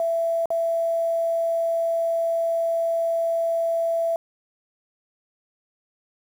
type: tone with dropouts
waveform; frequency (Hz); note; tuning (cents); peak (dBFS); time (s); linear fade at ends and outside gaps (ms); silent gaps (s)
sine; 666; E5; +18; -20; 0-4.16; 1; 0.457-0.504
effects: 8-bit